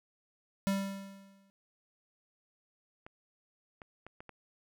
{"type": "tone with exponential decay", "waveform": "square", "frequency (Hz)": 196, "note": "G3", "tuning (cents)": 0, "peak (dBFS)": -27, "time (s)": [0.67, 1.5], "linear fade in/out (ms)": 0, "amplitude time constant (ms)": 180}
{"type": "clicks", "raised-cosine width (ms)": 0.5, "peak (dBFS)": -32, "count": 5, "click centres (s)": [3.065, 3.818, 4.066, 4.205, 4.293]}
{"effects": []}